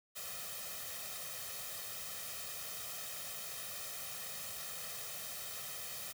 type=noise with comb filter; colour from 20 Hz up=white; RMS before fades=-44 dBFS; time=0.15-6.13 s; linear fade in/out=20 ms; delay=1.6 ms; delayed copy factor=+0.8; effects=high-pass 80 Hz 12 dB/octave